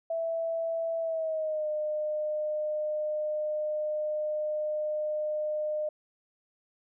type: tone with pitch glide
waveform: sine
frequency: 659.3 to 608.1 Hz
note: E5 to D#5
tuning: 0 to -40 cents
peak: -28 dBFS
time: 0.1-5.89 s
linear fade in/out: 5 ms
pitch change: -140 cents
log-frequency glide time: 1-1.68 s
effects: none